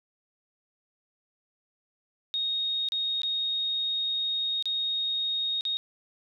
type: tone with dropouts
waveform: sine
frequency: 3729 Hz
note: A#7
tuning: in tune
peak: -26 dBFS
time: 2.34-5.77 s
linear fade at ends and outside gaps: 0 ms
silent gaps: 2.887-2.921 / 3.218-3.233 / 4.625-4.656 / 5.609-5.652 s
effects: none